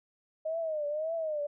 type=tone with vibrato; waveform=sine; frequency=622.3 Hz; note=D#5; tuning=in tune; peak=-30 dBFS; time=0.45-1.47 s; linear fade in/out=10 ms; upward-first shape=triangle; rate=1.8 Hz; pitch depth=130 cents each way; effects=none